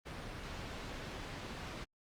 pink low-pass noise, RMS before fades -45 dBFS, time 0.05-1.85 s, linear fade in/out 20 ms, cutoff 4300 Hz, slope 12 dB/octave, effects Opus 32 kbps

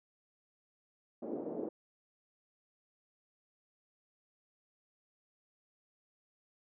white band-pass noise, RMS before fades -40 dBFS, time 1.22-1.69 s, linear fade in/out 5 ms, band 230 to 490 Hz, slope 24 dB/octave, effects none

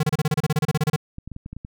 square tone bursts, 152.8 Hz, D#3, 31 cents flat, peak -18 dBFS, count 16, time 0-0.962 s, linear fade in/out 5 ms, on 32 ms, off 30 ms
clicks, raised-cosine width 5 ms, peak -22 dBFS, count 8, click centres 1.184 / 1.276 / 1.317 / 1.364 / 1.461 / 1.53 / 1.566 / 1.649 s
effects none

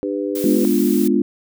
harmonic tone, 99.7 Hz, G2, 30 cents sharp, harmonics 3 / 4 / 5, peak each -23 / -24 / -25 dBFS, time 0.03-0.65 s, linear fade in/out 0 ms
blue noise, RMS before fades -30 dBFS, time 0.35-1.08 s, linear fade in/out 5 ms
sine chord, G# diminished seventh, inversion none, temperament equal with one note detuned, 208.4 / 246.9 / 293.7 / 349.2 Hz, G#3 / B3 / D4 / F4, +6 / 0 / 0 / 0 cents, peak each -19 dBFS, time 0.44-1.22 s, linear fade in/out 2 ms
effects none

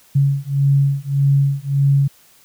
sine beating tone pair, 138.59 / 140.29 Hz, C#3 / C#3, 0 / +21 cents, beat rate 1.7 Hz, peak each -16 dBFS, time 0.15-2.08 s, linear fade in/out 10 ms, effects white hiss -51 dBFS RMS until 2.44 s

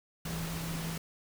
sine tone in noise, 164.81 Hz, E3, in tune, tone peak -36 dBFS, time 0.25-0.98 s, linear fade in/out 5 ms, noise pink, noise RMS -40 dBFS, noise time 0.25-0.98 s, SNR +1 dB, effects none

